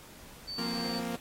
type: tone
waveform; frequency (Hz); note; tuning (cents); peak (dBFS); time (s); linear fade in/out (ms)
sine; 4548; C#8; +44; -36; 0.47-1; 20
type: chord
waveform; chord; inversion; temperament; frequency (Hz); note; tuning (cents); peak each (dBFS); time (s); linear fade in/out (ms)
sawtooth; F suspended fourth; none; equal; 174.61 / 233.1 / 261.6; F3 / Bb3 / C4; 0 / 0 / 0; -36 / -31 / -37; 0.58-1.16; 5
effects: pink hiss -52 dBFS RMS until 1.2 s + AAC 48 kbps